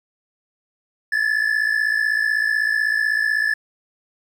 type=tone pair together; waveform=triangle; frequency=1704 / 1760 Hz; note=G#6 / A6; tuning=+44 / 0 cents; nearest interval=minor second; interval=56 cents; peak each=-18 dBFS; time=1.12-3.54 s; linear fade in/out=5 ms; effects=tanh soft clip ceiling -8 dBFS + 9-bit

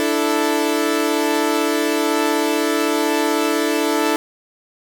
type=chord; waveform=sawtooth; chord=D suspended second; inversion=none; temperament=equal; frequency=293.7 / 329.6 / 440 Hz; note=D4 / E4 / A4; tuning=0 / 0 / 0 cents; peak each=-17 dBFS; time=0-4.16 s; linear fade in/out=0 ms; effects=none

